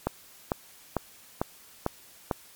click train, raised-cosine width 1 ms, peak -11 dBFS, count 6, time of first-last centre 0.07-2.312 s, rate 2.23 Hz, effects white hiss -53 dBFS RMS until 2.55 s + MP3 96 kbps

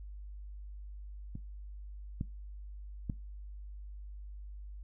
clicks, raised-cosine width 5 ms, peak -28 / -22 / -22 dBFS, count 3, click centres 1.354 / 2.211 / 3.098 s, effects noise-tail reverb RT60 0.2 s tail -18 dB re dry + added 50 Hz sine -43 dBFS peak until 4.83 s

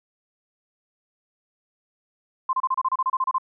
sine tone bursts, 1045 Hz, C6, 2 cents flat, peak -19 dBFS, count 13, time 2.49-3.383 s, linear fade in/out 5 ms, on 41 ms, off 30 ms, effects none

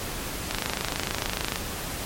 click train, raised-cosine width 0.2 ms, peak -8 dBFS, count 29, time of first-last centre 0.51-1.559 s, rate 26.7 Hz, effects pink hiss -33 dBFS RMS until 2.05 s + MP3 64 kbps

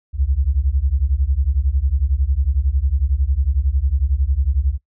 sine beating tone pair, 62.6 / 73.6 Hz, B1 / D2, +24 / +4 cents, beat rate 11 Hz, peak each -18 dBFS, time 0.13-4.78 s, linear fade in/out 50 ms, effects noise-tail reverb RT60 0.1 s tail -20 dB re dry

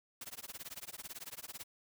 white noise with tremolo, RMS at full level -44 dBFS, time 0.21-1.64 s, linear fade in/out 2 ms, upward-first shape sine, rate 18 Hz, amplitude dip 100%, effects none

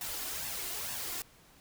white noise with flanger, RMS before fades -38 dBFS, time 0.01-1.22 s, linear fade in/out 2 ms, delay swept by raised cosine 1.1 to 2.9 ms, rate 2.2 Hz, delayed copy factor +0.6, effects pink hiss -60 dBFS RMS until 1.6 s

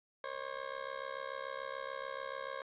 20% pulse tone with amplitude modulation, 540 Hz, C#5, 45 cents flat, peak -31 dBFS, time 0.24-2.62 s, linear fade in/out 2 ms, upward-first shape sine, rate 66.9 Hz, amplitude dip 90%, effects resampled to 8000 Hz + 10-bit

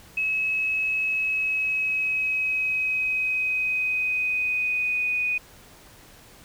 sine tone with pitch glide, 2572 to 2482 Hz, E7 to D#7, -43 to -5 cents, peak -22 dBFS, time 0.17-5.38 s, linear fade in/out 5 ms, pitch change -62 cents, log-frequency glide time 1.12-5.17 s, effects pink hiss -50 dBFS RMS until 6.44 s

